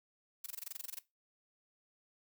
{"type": "noise bursts", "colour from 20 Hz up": "blue", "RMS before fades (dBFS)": -42, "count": 13, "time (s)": [0.44, 0.99], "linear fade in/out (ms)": 5, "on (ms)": 22, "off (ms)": 22, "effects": ["noise-tail reverb RT60 0.2 s tail -18 dB re dry"]}